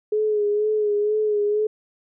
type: tone with vibrato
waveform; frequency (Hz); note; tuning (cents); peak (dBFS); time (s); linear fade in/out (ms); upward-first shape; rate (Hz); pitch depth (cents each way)
sine; 421.1; G#4; +24; -18; 0.12-1.67; 5; sine; 2.1; 38
effects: none